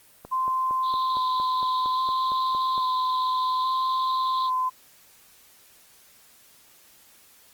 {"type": "click train", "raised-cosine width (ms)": 1, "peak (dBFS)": -25, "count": 12, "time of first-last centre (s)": [0.25, 2.779], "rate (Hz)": 4.35}
{"type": "tone with vibrato", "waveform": "sine", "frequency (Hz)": 1031, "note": "C6", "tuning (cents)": -26, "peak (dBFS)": -22, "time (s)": [0.31, 4.7], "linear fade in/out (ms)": 20, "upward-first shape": "square", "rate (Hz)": 0.6, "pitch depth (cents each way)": 12}
{"type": "band-pass noise", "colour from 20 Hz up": "white", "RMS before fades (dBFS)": -38, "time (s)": [0.82, 4.51], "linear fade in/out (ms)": 50, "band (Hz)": [3500, 4100], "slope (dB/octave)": 96}
{"effects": ["white hiss -55 dBFS RMS until 7.53 s", "Opus 32 kbps"]}